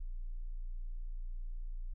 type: tone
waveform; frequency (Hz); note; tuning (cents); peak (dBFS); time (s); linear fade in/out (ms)
sine; 29.14; A#0; 0; -37; 0-1.94; 10
effects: none